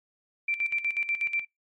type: tone with tremolo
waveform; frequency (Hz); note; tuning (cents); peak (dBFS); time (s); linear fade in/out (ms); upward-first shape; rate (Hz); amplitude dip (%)
sine; 2349; D7; 0; -24; 0.48-1.45; 5; square; 8.2; 75
effects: noise-tail reverb RT60 0.2 s tail -26 dB re dry + MP3 48 kbps